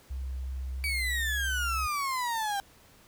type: tone with vibrato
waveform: sine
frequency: 65.41 Hz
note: C2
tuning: in tune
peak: -32 dBFS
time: 0.1-1.87 s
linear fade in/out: 10 ms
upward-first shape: triangle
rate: 2.9 Hz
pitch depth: 10 cents each way
type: exponential sweep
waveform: 35% pulse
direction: down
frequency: 2304 to 784 Hz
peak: -27 dBFS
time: 0.84-2.6 s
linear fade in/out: 0 ms
effects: pink hiss -58 dBFS RMS until 3.07 s